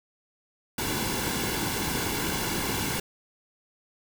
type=noise with comb filter; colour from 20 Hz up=pink; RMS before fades=-29 dBFS; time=0.78-3 s; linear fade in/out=5 ms; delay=1.6 ms; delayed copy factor=-0.6; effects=none